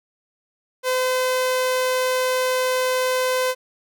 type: tone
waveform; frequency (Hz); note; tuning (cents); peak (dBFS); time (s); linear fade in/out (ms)
sawtooth; 511; C5; -41; -15; 0.83-3.55; 50
effects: none